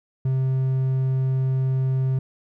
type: tone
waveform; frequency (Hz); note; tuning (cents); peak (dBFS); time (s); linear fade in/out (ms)
triangle; 131.6; C3; +10; -17; 0.25-2.19; 5
effects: none